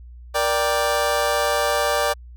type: chord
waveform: 25% pulse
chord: G minor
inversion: first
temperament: just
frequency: 470.4 / 588 / 784 Hz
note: Bb4 / D5 / G5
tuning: +16 / +2 / 0 cents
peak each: -22 / -17 / -21 dBFS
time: 0.34-2.14 s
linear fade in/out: 20 ms
effects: added 60 Hz sine -38 dBFS peak until 2.36 s

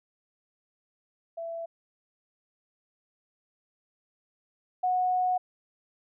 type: tone pair in turn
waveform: sine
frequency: 667 / 732.9 Hz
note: E5 / F#5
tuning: +20 / -17 cents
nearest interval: major second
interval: 163 cents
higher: second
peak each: -33 / -23 dBFS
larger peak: second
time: 1.37-1.66 / 4.83-5.38 s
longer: second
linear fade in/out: 10 ms
effects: none

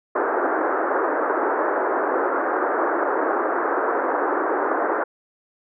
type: band-pass noise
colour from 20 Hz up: pink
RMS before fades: -22 dBFS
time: 0.15-5.04 s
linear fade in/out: 10 ms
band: 310 to 1600 Hz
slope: 48 dB/octave
effects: none

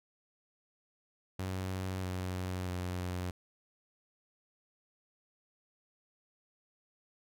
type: tone with pitch steps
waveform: sawtooth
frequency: 93.8 / 91.98 / 90.19 Hz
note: F#2 / F#2 / F#2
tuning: +24 / -10 / -44 cents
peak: -31 dBFS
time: 1.39-3.31 s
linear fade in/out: 5 ms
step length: 640 ms
effects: none

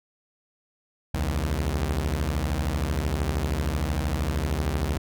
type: beating tone pair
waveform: sawtooth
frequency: 65.7 / 78.7 Hz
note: C2 / D#2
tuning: +8 / +20 cents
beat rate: 13 Hz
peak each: -23 dBFS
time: 1.14-4.98 s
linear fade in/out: 5 ms
effects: none

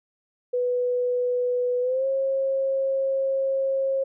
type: tone with pitch glide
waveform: sine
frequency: 493.9 to 538.6 Hz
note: B4 to C#5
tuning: 0 to -50 cents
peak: -21 dBFS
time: 0.53-4.04 s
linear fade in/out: 10 ms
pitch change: +150 cents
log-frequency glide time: 1.81-2.06 s
effects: none

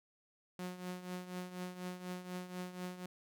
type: tone with tremolo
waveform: sawtooth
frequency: 181.1 Hz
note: F#3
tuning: 37 cents flat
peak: -35 dBFS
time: 0.59-3.06 s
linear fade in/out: 2 ms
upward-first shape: triangle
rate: 4.1 Hz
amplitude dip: 75%
effects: none

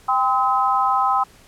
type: tone cluster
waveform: sine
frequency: 791 / 1027 / 1280 Hz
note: G5 / C6 / D#6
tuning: +15 / -33 / +49 cents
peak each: -20 dBFS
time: 0.08-1.24 s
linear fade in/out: 10 ms
effects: pink hiss -50 dBFS RMS until 1.47 s + low-pass 12000 Hz 12 dB/octave

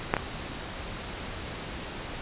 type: clicks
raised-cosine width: 0.5 ms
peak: -6 / -11 dBFS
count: 2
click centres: 0.139 / 0.167 s
effects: pink hiss -37 dBFS RMS until 2.21 s + resampled to 8000 Hz

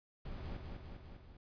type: noise with echo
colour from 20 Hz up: brown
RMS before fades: -44 dBFS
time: 0.25-0.57 s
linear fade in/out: 5 ms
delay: 200 ms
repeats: 4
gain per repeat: -3 dB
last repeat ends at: 1.37 s
effects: resampled to 11025 Hz

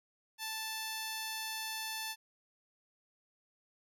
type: tone with notch filter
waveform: 5% pulse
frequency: 880 Hz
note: A5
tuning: in tune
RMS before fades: -40 dBFS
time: 0.38-2.16 s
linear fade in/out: 50 ms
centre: 7900 Hz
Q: 2
effects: none

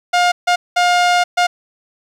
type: tone bursts at uneven times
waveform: sawtooth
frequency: 710 Hz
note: F5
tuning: 28 cents sharp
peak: -7 dBFS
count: 4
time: 0.13-0.32 / 0.47-0.56 / 0.76-1.24 / 1.37-1.47 s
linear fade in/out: 10 ms
effects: low-pass 6000 Hz 12 dB/octave + 8-bit

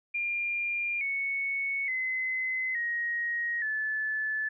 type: tone with pitch steps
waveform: sine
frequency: 2400 / 2214 / 2042 / 1883 / 1736.7 Hz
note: D7 / C#7 / C7 / A#6 / A6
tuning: +37 / -3 / -43 / +17 / -23 cents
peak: -28 dBFS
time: 0.14-4.49 s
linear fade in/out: 10 ms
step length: 870 ms
effects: none

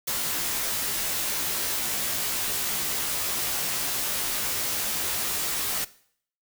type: noise with comb filter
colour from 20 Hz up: white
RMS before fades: -28 dBFS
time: 0.07-5.85 s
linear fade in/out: 10 ms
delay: 16 ms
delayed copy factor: -0.85
effects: noise-tail reverb RT60 0.6 s tail -19 dB re dry

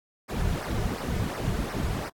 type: noise with flanger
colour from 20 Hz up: brown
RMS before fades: -29 dBFS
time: 0.28-2.1 s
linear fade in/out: 20 ms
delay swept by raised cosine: 0.27 to 3.77 ms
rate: 2.8 Hz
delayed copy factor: -0.95
effects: AAC 64 kbps

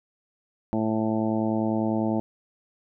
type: harmonic tone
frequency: 110 Hz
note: A2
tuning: in tune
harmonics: 1 / 2 / 3 / 4 / 5 / 6 / 7 / 8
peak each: -33 / -25 / -28 / -38 / -34 / -33 / -37 / -36 dBFS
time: 0.73-2.2 s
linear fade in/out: 0 ms
effects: none

